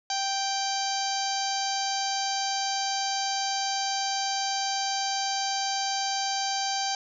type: harmonic tone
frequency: 784 Hz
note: G5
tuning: in tune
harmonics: 1 / 2 / 3 / 4 / 5 / 6 / 7 / 8 / 9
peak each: -29 / -38 / -41 / -37 / -38 / -33 / -39 / -35 / -46 dBFS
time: 0.1-6.95 s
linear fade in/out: 2 ms
effects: none